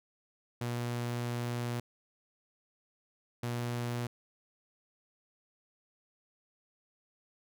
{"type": "tone bursts at uneven times", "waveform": "sawtooth", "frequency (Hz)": 120.2, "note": "B2", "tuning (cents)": -46, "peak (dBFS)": -29, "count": 2, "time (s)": [[0.61, 1.8], [3.43, 4.07]], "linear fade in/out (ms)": 5, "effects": []}